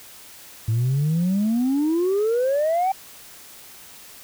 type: exponential sweep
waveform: sine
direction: up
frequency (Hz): 108.2 to 784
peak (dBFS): -16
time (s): 0.68-2.92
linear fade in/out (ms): 5
effects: tanh soft clip ceiling -16 dBFS + white hiss -44 dBFS RMS until 4.23 s